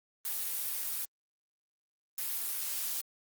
blue noise bursts at uneven times, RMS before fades -35 dBFS, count 2, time 0.25-1.05 / 2.18-3.01 s, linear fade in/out 2 ms, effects Opus 32 kbps

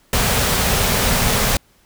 pink band-stop noise, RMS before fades -17 dBFS, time 0.13-1.57 s, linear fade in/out 2 ms, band 270 to 380 Hz, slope 96 dB/octave, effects pink hiss -56 dBFS RMS until 1.85 s

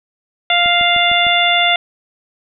harmonic tone, 698.5 Hz, F5, in tune, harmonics 1 / 2 / 3 / 4 / 5, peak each -16 / -21 / -16 / -18 / -16 dBFS, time 0.5-1.76 s, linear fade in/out 2 ms
click train, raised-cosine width 3 ms, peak -19 dBFS, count 5, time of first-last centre 0.66-1.267 s, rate 6.59 Hz
effects none

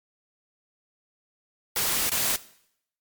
white noise with dropouts, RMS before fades -25 dBFS, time 1.76-2.36 s, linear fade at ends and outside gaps 1 ms, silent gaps 2.095-2.117 s, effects noise-tail reverb RT60 0.7 s tail -18 dB re dry + MP3 96 kbps

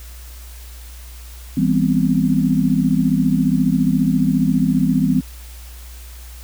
sine chord, C major seventh, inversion first, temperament equal with one note detuned, 164.81 / 199.08 / 246.9 / 261.6 Hz, E3 / G3 / B3 / C4, 0 / +27 / 0 / 0 cents, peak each -19 dBFS, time 1.57-5.21 s, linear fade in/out 5 ms, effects added 60 Hz sine -34 dBFS peak until 6.43 s + white hiss -43 dBFS RMS until 6.43 s

